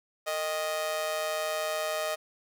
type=tone with amplitude modulation; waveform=sawtooth; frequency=622.3 Hz; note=D#5; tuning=in tune; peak=-22 dBFS; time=0.26-2.16 s; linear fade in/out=20 ms; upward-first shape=sine; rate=167 Hz; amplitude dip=70%; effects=10-bit